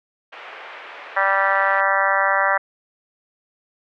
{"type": "band-pass noise", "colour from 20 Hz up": "white", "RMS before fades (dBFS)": -38, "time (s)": [0.32, 1.81], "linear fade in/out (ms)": 10, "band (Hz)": [450, 2400], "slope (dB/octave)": 24}
{"type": "harmonic tone", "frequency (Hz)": 195, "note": "G3", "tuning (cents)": -9, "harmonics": [3, 4, 5, 6, 7, 8, 9, 10], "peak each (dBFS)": [-24, -24, -24, -24, -24, -24, -24, -24], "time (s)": [1.16, 2.58], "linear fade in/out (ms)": 10}
{"effects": []}